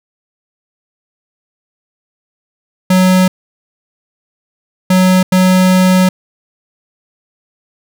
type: tone bursts at uneven times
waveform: square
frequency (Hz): 185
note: F#3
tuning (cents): 0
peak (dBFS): -7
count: 3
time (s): 2.9-3.28 / 4.9-5.23 / 5.32-6.09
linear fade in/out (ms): 5
effects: none